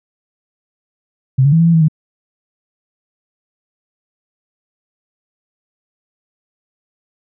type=tone with pitch steps; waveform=sine; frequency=131.5 / 141.8 / 163 / 166.7 / 167.8 / 162.2 / 155.3 Hz; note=C3 / C#3 / E3 / E3 / E3 / E3 / D#3; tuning=+9 / +40 / -19 / +20 / +31 / -28 / -3 cents; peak=-7 dBFS; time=1.38-1.884 s; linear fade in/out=10 ms; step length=72 ms; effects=none